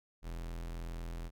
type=tone; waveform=45% pulse; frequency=42 Hz; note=E1; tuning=33 cents sharp; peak=-39 dBFS; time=0.22-1.31 s; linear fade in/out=50 ms; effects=none